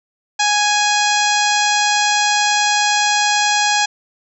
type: harmonic tone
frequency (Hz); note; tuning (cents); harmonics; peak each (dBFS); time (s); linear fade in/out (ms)
830.6; G#5; 0; 1 / 2 / 3 / 4 / 5 / 6 / 7 / 8 / 9; -17 / -20 / -22 / -23 / -24 / -25 / -25 / -26 / -27; 0.39-3.86; 10
effects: none